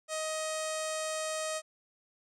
sawtooth tone with low-pass filter, 628 Hz, D#5, 16 cents sharp, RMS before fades -35 dBFS, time 0.08-1.62 s, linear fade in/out 50 ms, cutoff 8100 Hz, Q 3.8, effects none

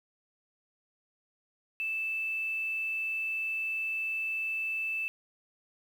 sine tone with quantisation, 2637 Hz, E7, in tune, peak -30 dBFS, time 1.8-5.08 s, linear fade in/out 0 ms, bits 9, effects none

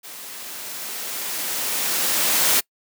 white noise with level ramp, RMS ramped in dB -38 to -17 dBFS, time 0.03-2.61 s, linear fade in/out 20 ms, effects noise-tail reverb RT60 0.1 s tail -25 dB re dry + high-pass 200 Hz 12 dB/octave

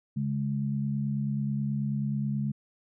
sine tone pair together, 139.8 / 209.1 Hz, C#3 / G#3, +15 / +12 cents, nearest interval perfect fifth, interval 697 cents, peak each -29 / -30 dBFS, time 0.16-2.52 s, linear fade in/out 10 ms, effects none

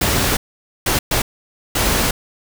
pink noise bursts at uneven times, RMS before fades -17 dBFS, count 4, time 0.01-0.37 / 0.86-0.99 / 1.11-1.22 / 1.75-2.11 s, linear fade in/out 5 ms, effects none

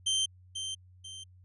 sawtooth tone with echo, 3128 Hz, G7, 4 cents flat, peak -23 dBFS, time 0.06-0.26 s, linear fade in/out 10 ms, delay 490 ms, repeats 2, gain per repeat -8 dB, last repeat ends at 1.24 s, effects added 91 Hz sine -54 dBFS peak until 1.44 s + resampled to 24000 Hz

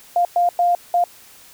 sine tone bursts at uneven times, 701 Hz, F5, 6 cents sharp, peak -13 dBFS, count 4, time 0.16-0.25 / 0.36-0.49 / 0.59-0.75 / 0.94-1.04 s, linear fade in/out 2 ms, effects white hiss -46 dBFS RMS until 1.53 s

